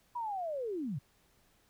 sine linear sweep, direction down, 987.8 to 116.8 Hz, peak -34 dBFS, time 0.15-0.99 s, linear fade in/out 10 ms, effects pink hiss -69 dBFS RMS until 1.69 s

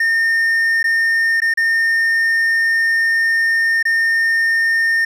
triangle tone with dropouts, 1822 Hz, A#6, 40 cents flat, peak -11 dBFS, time 0-5.05 s, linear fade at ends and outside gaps 5 ms, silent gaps 0.829-0.841 / 1.404-1.418 / 1.539-1.573 / 3.828-3.852 s, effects none

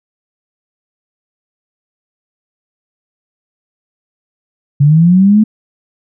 sine linear sweep, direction up, 138.59 to 220 Hz, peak -4 dBFS, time 4.8-5.44 s, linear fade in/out 10 ms, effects none

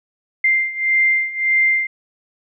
sine beating tone pair, 2093 / 2094.7 Hz, C7 / C7, 0 / +1 cents, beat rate 1.7 Hz, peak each -19 / -16 dBFS, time 0.44-1.87 s, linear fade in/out 5 ms, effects none

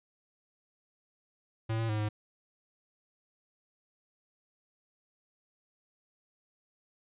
square tone with pitch steps, 112 / 113.5 / 107.1 / 106 Hz, A2 / A#2 / A2 / G#2, +31 / -46 / -46 / +36 cents, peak -30 dBFS, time 1.69-2.09 s, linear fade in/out 10 ms, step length 100 ms, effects resampled to 8000 Hz

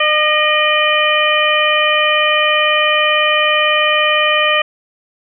harmonic tone with a mistuned harmonic, 606 Hz, D#5, 46 cents flat, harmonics 1 / 2 / 3 / 4 / 5, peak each -17 / -17 / -17 / -17 / -17 dBFS, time 0-4.62 s, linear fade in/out 5 ms, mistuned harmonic 3, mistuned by +50 cents, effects none

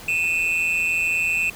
triangle tone pair together, 2489 / 2657 Hz, D#7 / E7, 0 / +13 cents, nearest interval minor second, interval 113 cents, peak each -21 / -20 dBFS, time 0.08-1.5 s, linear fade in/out 5 ms, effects pink hiss -40 dBFS RMS until 1.55 s

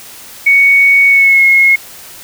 sine tone with pitch glide, 2228 to 2165 Hz, C#7 to C#7, +8 to -41 cents, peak -4 dBFS, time 0.46-1.76 s, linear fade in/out 10 ms, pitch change -49 cents, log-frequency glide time 1.08-1.44 s, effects white hiss -33 dBFS RMS until 2.23 s

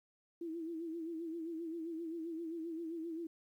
sine tone with vibrato, 329.6 Hz, E4, in tune, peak -39 dBFS, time 0.41-3.27 s, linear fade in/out 5 ms, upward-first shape sine, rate 7.6 Hz, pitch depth 69 cents each way, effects 12-bit

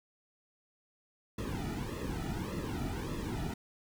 brown noise with flanger, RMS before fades -37 dBFS, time 1.38-3.54 s, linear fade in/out 5 ms, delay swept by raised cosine 1.3 to 1.9 ms, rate 1.7 Hz, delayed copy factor -0.95, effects none

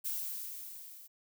violet noise with level ramp, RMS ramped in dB -35 to -53 dBFS, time 0.04-1.08 s, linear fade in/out 20 ms, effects none

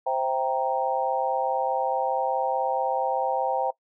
sine chord, C dominant seventh, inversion none, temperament equal, 523.3 / 659.3 / 784 / 932.3 Hz, C5 / E5 / G5 / Bb5, 0 / 0 / 0 / 0 cents, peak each -28 / -31 / -26 / -29 dBFS, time 0.06-3.71 s, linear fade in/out 10 ms, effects noise-tail reverb RT60 0.1 s tail -21 dB re dry

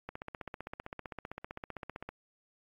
click train, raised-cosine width 0.5 ms, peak -25 dBFS, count 32, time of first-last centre 0.09-2.09 s, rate 15.5 Hz, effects AAC 48 kbps

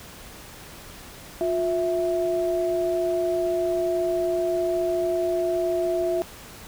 sine tone pair together, 356.6 / 659.3 Hz, F4 / E5, +36 / 0 cents, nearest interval major seventh, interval 1064 cents, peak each -24 dBFS, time 1.41-6.22 s, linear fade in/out 0 ms, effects pink hiss -43 dBFS RMS until 6.67 s

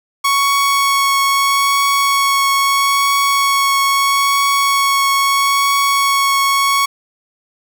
sawtooth tone with vibrato, 1110 Hz, C#6, 2 cents sharp, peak -8 dBFS, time 0.24-6.86 s, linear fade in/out 10 ms, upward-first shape triangle, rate 0.77 Hz, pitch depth 10 cents each way, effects none

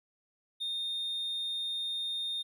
triangle tone, 3660 Hz, A#7, 32 cents flat, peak -30 dBFS, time 0.6-2.43 s, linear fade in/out 20 ms, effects tanh soft clip ceiling -27 dBFS

